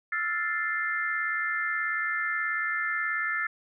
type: chord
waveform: sine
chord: F major seventh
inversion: third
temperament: equal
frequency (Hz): 1318.5 / 1396.9 / 1760 / 2093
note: E6 / F6 / A6 / C7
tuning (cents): 0 / 0 / 0 / 0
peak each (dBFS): -35 / -34 / -29 / -33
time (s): 0.12-3.47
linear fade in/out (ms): 5
effects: none